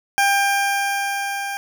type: tone with level ramp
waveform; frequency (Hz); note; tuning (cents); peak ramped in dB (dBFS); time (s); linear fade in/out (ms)
20% pulse; 797; G5; +28; -9 to -20; 0.18-1.57; 0
effects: none